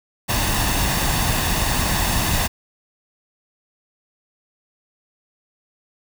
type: noise with comb filter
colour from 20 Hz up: pink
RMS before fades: -20 dBFS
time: 0.28-2.48 s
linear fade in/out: 20 ms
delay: 1.1 ms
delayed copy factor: +0.5
effects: none